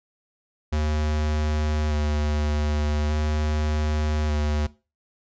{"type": "tone with vibrato", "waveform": "square", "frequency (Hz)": 75.4, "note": "D2", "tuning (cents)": 46, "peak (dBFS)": -22, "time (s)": [0.72, 4.67], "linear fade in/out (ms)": 10, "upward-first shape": "square", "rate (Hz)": 0.42, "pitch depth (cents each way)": 15, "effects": ["noise-tail reverb RT60 0.3 s tail -19 dB re dry", "resampled to 16000 Hz"]}